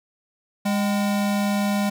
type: tone pair together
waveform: square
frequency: 204.1 / 770 Hz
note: G#3 / G5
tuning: -30 / -31 cents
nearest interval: octave + major seventh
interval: 2299 cents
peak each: -21 / -31 dBFS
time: 0.65-1.9 s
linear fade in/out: 10 ms
effects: none